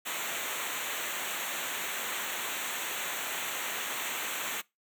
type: noise with comb filter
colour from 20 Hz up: pink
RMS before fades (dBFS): -35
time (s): 0.05-4.62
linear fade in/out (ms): 20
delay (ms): 0.2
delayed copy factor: -0.9
effects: noise-tail reverb RT60 0.2 s tail -22 dB re dry + high-pass 200 Hz 12 dB/octave